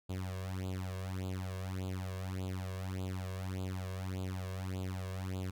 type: tone with flanger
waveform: sawtooth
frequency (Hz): 93.5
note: F#2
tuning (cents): +19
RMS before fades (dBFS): -39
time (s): 0.09-5.51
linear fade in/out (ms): 10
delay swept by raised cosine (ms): 0.26 to 1.86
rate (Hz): 1.7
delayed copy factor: +0.9
effects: none